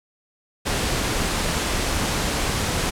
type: noise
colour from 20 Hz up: pink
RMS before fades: -23 dBFS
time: 0.65-2.91 s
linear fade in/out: 20 ms
effects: low-pass 10000 Hz 12 dB/octave